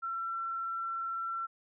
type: tone with vibrato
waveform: sine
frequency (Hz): 1351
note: E6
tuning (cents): +42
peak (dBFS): -33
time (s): 0.02-1.47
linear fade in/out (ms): 20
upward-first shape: triangle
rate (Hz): 20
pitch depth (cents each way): 16
effects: none